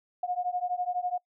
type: beating tone pair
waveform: sine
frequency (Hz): 714 / 726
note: F5 / F#5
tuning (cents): +38 / -33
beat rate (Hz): 12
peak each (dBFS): -31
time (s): 0.23-1.18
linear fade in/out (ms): 5
effects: noise-tail reverb RT60 0.1 s tail -25 dB re dry